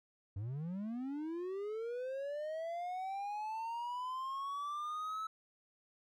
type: linear sweep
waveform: triangle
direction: up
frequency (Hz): 92.5 to 1311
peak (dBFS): -36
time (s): 0.36-5.27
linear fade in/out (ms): 5
effects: none